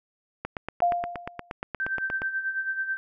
click train, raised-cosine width 0.5 ms, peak -16 dBFS, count 16, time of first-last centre 0.45-2.219 s, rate 8.48 Hz
sine tone with exponential decay, 698.5 Hz, F5, in tune, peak -17 dBFS, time 0.82-1.51 s, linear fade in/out 2 ms, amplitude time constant 150 ms
sine tone with tremolo, 1558 Hz, G6, 11 cents flat, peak -24 dBFS, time 1.8-2.97 s, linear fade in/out 0 ms, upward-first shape sine, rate 9.2 Hz, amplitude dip 65%
effects none

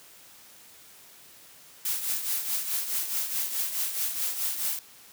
blue noise with tremolo, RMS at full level -27 dBFS, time 1.85-4.79 s, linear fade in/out 2 ms, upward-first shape triangle, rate 4.7 Hz, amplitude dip 65%, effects white hiss -52 dBFS RMS until 5.12 s + high-pass 60 Hz 12 dB/octave

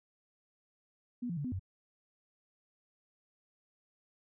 sine tone with pitch steps, 243.8 / 171.5 / 144.2 / 251.5 / 93.7 Hz, B3 / F3 / D3 / B3 / F#2, -22 / -31 / -31 / +32 / +22 cents, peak -34 dBFS, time 1.22-1.595 s, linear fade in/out 10 ms, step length 75 ms, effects none

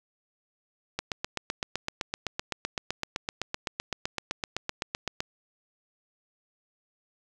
click train, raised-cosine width 0.2 ms, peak -12 dBFS, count 34, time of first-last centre 0.99-5.205 s, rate 7.83 Hz, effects none

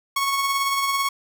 sawtooth tone with tremolo, 1104 Hz, C#6, 7 cents flat, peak -15 dBFS, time 0.16-1.09 s, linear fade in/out 5 ms, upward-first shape triangle, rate 18 Hz, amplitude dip 40%, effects none

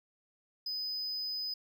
triangle tone, 5010 Hz, D#8, 11 cents sharp, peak -33 dBFS, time 0.66-1.54 s, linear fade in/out 5 ms, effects none

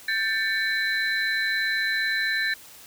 sine tone cluster, 1577 / 1774 / 2241 / 4021 Hz, G6 / A6 / C#7 / B7, +10 / +14 / +18 / +30 cents, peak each -29 / -24 / -32 / -30 dBFS, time 0.08-2.54 s, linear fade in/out 5 ms, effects tanh soft clip ceiling -13 dBFS + white hiss -47 dBFS RMS until 2.86 s

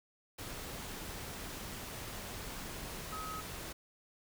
sine tone in noise, 1272 Hz, D#6, 38 cents sharp, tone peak -41 dBFS, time 3.12-3.41 s, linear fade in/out 10 ms, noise pink, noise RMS -44 dBFS, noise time 0.38-3.73 s, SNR 0 dB, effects none

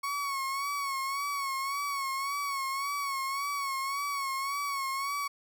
35% pulse tone with vibrato, 1108.7 Hz, C#6, in tune, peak -29 dBFS, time 0.03-5.28 s, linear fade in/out 10 ms, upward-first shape sine, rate 1.8 Hz, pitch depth 54 cents each way, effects none

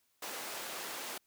pink high-pass noise, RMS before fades -42 dBFS, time 0.22-1.18 s, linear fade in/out 5 ms, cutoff 460 Hz, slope 12 dB/octave, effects white hiss -75 dBFS RMS until 1.26 s

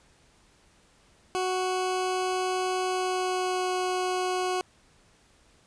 20% pulse tone with pitch glide, 370 to 367.2 Hz, F#4 to F#4, 0 to -13 cents, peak -21 dBFS, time 1.35-4.61 s, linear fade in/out 0 ms, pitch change -13 cents, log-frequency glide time 2.85-3.73 s, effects pink hiss -61 dBFS RMS until 5.66 s + resampled to 22050 Hz

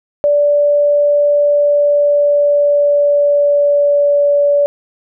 sine tone with pitch glide, 582 to 575.3 Hz, D5 to D5, -16 to -36 cents, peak -8 dBFS, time 0.24-4.66 s, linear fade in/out 0 ms, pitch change -20 cents, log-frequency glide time 1.41-4.41 s, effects none

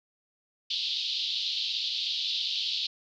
white band-pass noise, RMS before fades -31 dBFS, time 0.7-2.87 s, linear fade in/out 5 ms, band 3100 to 4400 Hz, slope 48 dB/octave, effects none

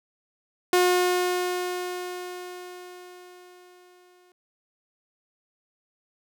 sawtooth tone with exponential decay, 360 Hz, F#4, 47 cents flat, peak -13 dBFS, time 0.73-4.32 s, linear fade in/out 2 ms, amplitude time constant 780 ms, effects none

